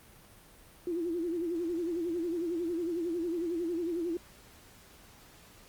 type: tone with vibrato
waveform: sine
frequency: 340 Hz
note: F4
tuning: 46 cents flat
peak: -30 dBFS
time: 0.87-4.17 s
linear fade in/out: 2 ms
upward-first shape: sine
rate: 11 Hz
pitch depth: 93 cents each way
effects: pink hiss -56 dBFS RMS until 5.68 s + Opus 32 kbps